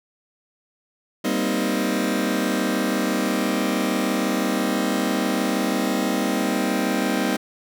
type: chord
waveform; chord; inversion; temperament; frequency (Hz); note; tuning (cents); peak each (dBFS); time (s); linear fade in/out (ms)
sawtooth; C minor seventh; second; just; 196.22 / 235.5 / 261.6 / 314; G3 / Bb3 / C4 / Eb4; +2 / +18 / 0 / +16; -22; 1.24-7.37; 10
effects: none